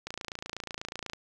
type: click train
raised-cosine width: 0.2 ms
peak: -19 dBFS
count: 31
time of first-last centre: 0.07-1.134 s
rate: 28.2 Hz
effects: 10-bit